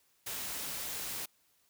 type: noise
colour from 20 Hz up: white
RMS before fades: -39 dBFS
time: 0.26-1.26 s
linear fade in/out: 10 ms
effects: white hiss -71 dBFS RMS until 1.69 s